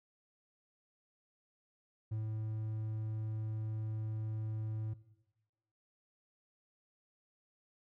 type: tone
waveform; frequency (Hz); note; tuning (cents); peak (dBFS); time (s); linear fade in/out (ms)
triangle; 109.1; A2; -14; -33; 2.11-4.94; 10
effects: noise-tail reverb RT60 1.0 s tail -17 dB re dry